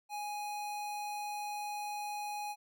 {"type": "tone", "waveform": "square", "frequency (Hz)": 830.6, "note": "G#5", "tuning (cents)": 0, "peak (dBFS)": -38, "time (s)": [0.09, 2.56], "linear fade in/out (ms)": 50, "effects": []}